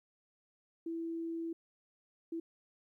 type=tone bursts at uneven times; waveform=sine; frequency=331 Hz; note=E4; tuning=7 cents sharp; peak=-36 dBFS; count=2; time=0.86-1.53 / 2.32-2.4 s; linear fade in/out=5 ms; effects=13-bit